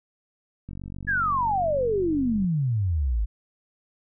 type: click train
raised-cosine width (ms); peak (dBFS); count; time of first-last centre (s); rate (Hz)
5; -25; 84; 0.69-2.445; 47.3
type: exponential sweep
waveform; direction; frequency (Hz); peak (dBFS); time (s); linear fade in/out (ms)
sine; down; 1729 to 49; -21; 1.07-3.26; 20
effects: none